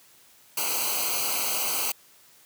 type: noise with comb filter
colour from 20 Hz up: white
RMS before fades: -27 dBFS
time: 0.57-1.92 s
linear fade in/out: 5 ms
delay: 0.56 ms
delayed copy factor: -1
effects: white hiss -56 dBFS RMS until 2.45 s + high-pass 80 Hz 12 dB/octave